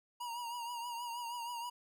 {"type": "tone with vibrato", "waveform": "square", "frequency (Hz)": 950, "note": "A#5", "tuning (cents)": 33, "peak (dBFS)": -40, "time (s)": [0.2, 1.7], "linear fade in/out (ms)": 10, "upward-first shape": "triangle", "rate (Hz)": 6.3, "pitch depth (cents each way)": 60, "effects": []}